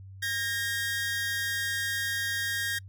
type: tone pair together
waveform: sawtooth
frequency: 1620.1 / 1861 Hz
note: G#6 / A#6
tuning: -43 / -3 cents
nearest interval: major second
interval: 240 cents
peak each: -28 dBFS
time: 0.22-2.79 s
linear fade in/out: 10 ms
effects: noise-tail reverb RT60 0.1 s tail -26 dB re dry + added 96 Hz sine -43 dBFS peak until 2.88 s